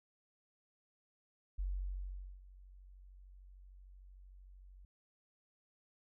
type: tone with ADSR envelope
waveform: sine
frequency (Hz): 46.6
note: F#1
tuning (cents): +13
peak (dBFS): -34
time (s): 1.58-4.85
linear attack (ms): 15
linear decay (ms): 810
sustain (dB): -20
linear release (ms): 3
effects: none